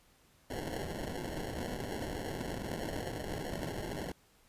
white noise with sample-and-hold, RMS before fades -39 dBFS, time 0.5-4.12 s, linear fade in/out 5 ms, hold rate 1225 Hz, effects pink hiss -66 dBFS RMS until 4.48 s + resampled to 32000 Hz

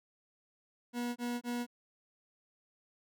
40% pulse tone bursts, 241.4 Hz, B3, 39 cents flat, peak -33 dBFS, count 3, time 0.93-1.666 s, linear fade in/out 50 ms, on 230 ms, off 23 ms, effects none

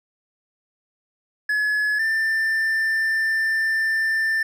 triangle tone pair in turn, 1701 / 1783 Hz, G#6 / A6, +41 / +22 cents, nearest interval minor second, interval 81 cents, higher second, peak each -17 dBFS, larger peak neither, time 1.49-1.99 / 1.99-4.43 s, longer second, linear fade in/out 5 ms, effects none

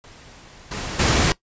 pink noise with level steps, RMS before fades -45 / -29 / -18 dBFS, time 0.04-1.32 s, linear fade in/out 0 ms, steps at 0.71 / 0.99 s, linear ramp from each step 5 ms, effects noise-tail reverb RT60 0.1 s tail -18 dB re dry + resampled to 16000 Hz

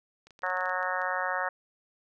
clicks, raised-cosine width 0.2 ms, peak -35 dBFS, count 12, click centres 0.27 / 0.307 / 0.391 / 0.421 / 0.465 / 0.501 / 0.571 / 0.608 / 0.657 / 0.695 / 0.829 / 1.017 s
harmonic tone, 183.4 Hz, F#3, 15 cents flat, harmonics 3 / 4 / 5 / 6 / 7 / 8 / 9 / 10, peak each -36 / -36 / -36 / -36 / -36 / -36 / -36 / -36 dBFS, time 0.43-1.49 s, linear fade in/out 5 ms
effects none

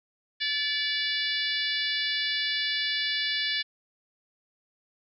harmonic tone with a mistuned harmonic, 580 Hz, D5, 22 cents flat, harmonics 3 / 4 / 5 / 6 / 7 / 8 / 9, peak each -32 / -35 / -35 / -31 / -34 / -35 / -39 dBFS, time 0.4-3.63 s, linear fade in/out 20 ms, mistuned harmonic 4, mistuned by -18 cents, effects none

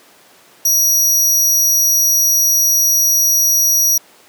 sawtooth tone, 5770 Hz, F#8, 44 cents flat, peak -8 dBFS, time 0.65-3.98 s, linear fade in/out 5 ms, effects pink hiss -46 dBFS RMS until 4.28 s + high-pass 300 Hz 12 dB/octave

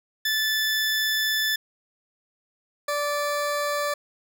20% pulse tone pair in turn, 1748 / 583.3 Hz, A6 / D5, -12 / -12 cents, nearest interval octave + perfect fifth, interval 1900 cents, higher first, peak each -17 / -19 dBFS, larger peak first, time 0.25-1.56 / 2.88-3.94 s, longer first, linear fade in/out 5 ms, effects none

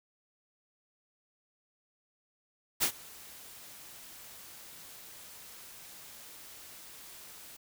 white noise with ADSR envelope, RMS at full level -26 dBFS, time 2.8-7.57 s, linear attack 31 ms, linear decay 82 ms, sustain -24 dB, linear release 12 ms, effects none

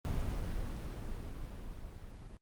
brown noise with level ramp, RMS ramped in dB -34 to -49 dBFS, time 0.05-2.37 s, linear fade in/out 0 ms, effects Opus 24 kbps

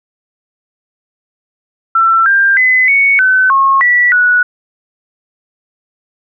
sine tone with pitch steps, 1342 / 1591 / 2025 / 2223 / 1518 / 1086 / 1950 / 1469 Hz, E6 / G6 / B6 / C#7 / F#6 / C#6 / B6 / F#6, +31 / +25 / +43 / +4 / +44 / -36 / -23 / -13 cents, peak -6 dBFS, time 1.95-4.43 s, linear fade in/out 5 ms, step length 310 ms, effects none

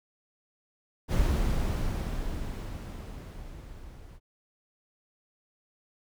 brown noise with level ramp, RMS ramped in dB -24 to -48 dBFS, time 1.08-4.2 s, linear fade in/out 50 ms, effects none

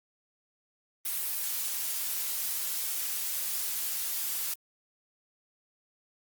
blue noise, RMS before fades -32 dBFS, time 1.05-4.54 s, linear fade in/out 5 ms, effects Opus 32 kbps

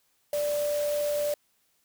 sine tone in noise, 587.3 Hz, D5, in tune, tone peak -25 dBFS, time 0.33-1.34 s, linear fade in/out 2 ms, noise white, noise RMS -39 dBFS, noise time 0.33-1.34 s, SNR +11 dB, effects white hiss -70 dBFS RMS until 1.84 s

